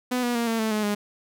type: tone with pitch steps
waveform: sawtooth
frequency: 249.7 / 241.9 / 234.3 / 227 / 219.9 / 213 / 206.4 Hz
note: B3 / B3 / A#3 / A#3 / A3 / G#3 / G#3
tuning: +19 / -36 / +9 / -46 / -1 / +44 / -10 cents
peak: -19 dBFS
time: 0.11-0.95 s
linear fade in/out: 10 ms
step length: 120 ms
effects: none